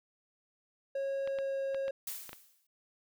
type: tone with pitch glide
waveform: triangle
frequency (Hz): 547 to 543.2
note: C#5 to C#5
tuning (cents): -23 to -35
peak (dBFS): -30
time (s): 0.95-1.91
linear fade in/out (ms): 5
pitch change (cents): -12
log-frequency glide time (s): 1.16-1.64
type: clicks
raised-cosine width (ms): 0.3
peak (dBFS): -28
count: 6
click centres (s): 1.275 / 1.387 / 1.746 / 1.881 / 2.293 / 2.331
type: noise with exponential decay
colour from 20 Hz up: blue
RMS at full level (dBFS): -37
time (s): 2.07-2.67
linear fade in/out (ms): 5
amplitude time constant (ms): 130
effects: none